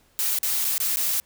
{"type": "noise with dropouts", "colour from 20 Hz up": "blue", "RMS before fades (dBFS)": -24, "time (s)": [0.19, 1.2], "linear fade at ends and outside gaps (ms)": 0, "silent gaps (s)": [[0.387, 0.43], [0.645, 0.649], [0.78, 0.802], [0.96, 0.97]], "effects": ["pink hiss -61 dBFS RMS until 1.25 s"]}